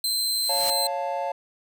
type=tone; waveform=sawtooth; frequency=4104 Hz; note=C8; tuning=34 cents flat; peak=-20 dBFS; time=0.04-0.87 s; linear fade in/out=2 ms
type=noise with exponential growth; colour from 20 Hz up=white; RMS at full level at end=-29 dBFS; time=0.19-0.7 s; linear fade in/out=0 ms; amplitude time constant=110 ms
type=chord; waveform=triangle; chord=Db augmented; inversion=none; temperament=equal; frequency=554.4 / 698.5 / 880 Hz; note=Db5 / F5 / A5; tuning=0 / 0 / 0 cents; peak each=-28 dBFS; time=0.49-1.32 s; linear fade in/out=5 ms
effects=none